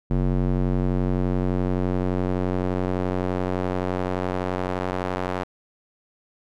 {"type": "tone with band-pass filter sweep", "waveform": "square", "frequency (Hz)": 45.85, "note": "F#1", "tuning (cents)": -15, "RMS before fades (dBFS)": -24, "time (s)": [0.1, 5.44], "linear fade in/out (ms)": 10, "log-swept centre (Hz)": [200, 820], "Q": 0.74, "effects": []}